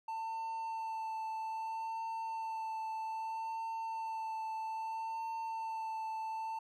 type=tone with vibrato; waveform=triangle; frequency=892 Hz; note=A5; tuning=23 cents sharp; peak=-35 dBFS; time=0.08-6.59 s; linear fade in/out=5 ms; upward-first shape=sine; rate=0.62 Hz; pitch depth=16 cents each way; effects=none